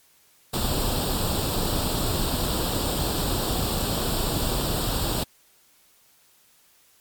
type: noise with comb filter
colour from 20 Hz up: pink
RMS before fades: -25 dBFS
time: 0.53-5.24 s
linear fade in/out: 10 ms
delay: 0.24 ms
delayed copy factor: +0.75
effects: white hiss -59 dBFS RMS until 7 s + MP3 96 kbps